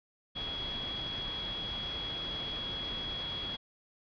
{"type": "tone in noise", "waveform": "sine", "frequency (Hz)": 3333, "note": "G#7", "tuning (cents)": 5, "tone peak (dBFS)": -36, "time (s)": [0.35, 3.57], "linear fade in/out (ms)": 20, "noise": "pink", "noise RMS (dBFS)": -42, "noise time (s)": [0.35, 3.57], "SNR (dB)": 3, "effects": ["resampled to 11025 Hz"]}